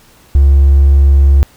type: tone with hard clipping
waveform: triangle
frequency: 69.3 Hz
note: C#2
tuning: in tune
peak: -4 dBFS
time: 0.35-1.43 s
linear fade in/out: 0 ms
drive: 4 dB
effects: pink hiss -45 dBFS RMS until 1.56 s